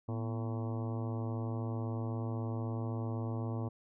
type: harmonic tone with a mistuned harmonic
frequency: 112.3 Hz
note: A2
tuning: 36 cents sharp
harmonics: 1 / 2 / 3 / 4 / 5 / 6 / 7 / 8 / 9 / 10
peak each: -35 / -41 / -45 / -47 / -49 / -51 / -52 / -53 / -54 / -55 dBFS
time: 0.08-3.69 s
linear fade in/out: 10 ms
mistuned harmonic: 2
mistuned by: +120 cents
effects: none